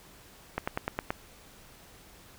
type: slowing click train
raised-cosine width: 0.5 ms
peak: -14 dBFS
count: 6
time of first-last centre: 0.58-1.105 s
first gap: 95 ms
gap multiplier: 1.05
effects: pink hiss -54 dBFS RMS until 2.38 s